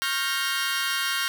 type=chord; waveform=20% pulse; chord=G half-diminished seventh; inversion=second; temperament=equal with one note detuned; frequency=1092.2 / 1396.9 / 1568 / 1864.7 Hz; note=Db6 / F6 / G6 / Bb6; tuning=-26 / 0 / 0 / 0 cents; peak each=-27 / -24 / -25 / -25 dBFS; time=0.02-1.28 s; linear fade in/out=0 ms; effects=none